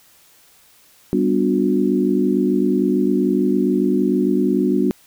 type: chord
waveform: sine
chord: G major seventh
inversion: none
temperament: equal with one note detuned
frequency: 196 / 246.9 / 293.7 / 362.2 Hz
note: G3 / B3 / D4 / F#4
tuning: 0 / 0 / 0 / -37 cents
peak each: -20 dBFS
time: 1.13-4.91 s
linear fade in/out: 0 ms
effects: white hiss -52 dBFS RMS until 5.06 s